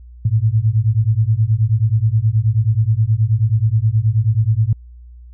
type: beating tone pair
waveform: sine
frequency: 105.6 / 115 Hz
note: G#2 / A#2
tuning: +29 / -23 cents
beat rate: 9.4 Hz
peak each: -15 dBFS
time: 0.25-4.73 s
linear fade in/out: 5 ms
effects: added 60 Hz sine -36 dBFS peak until 5.33 s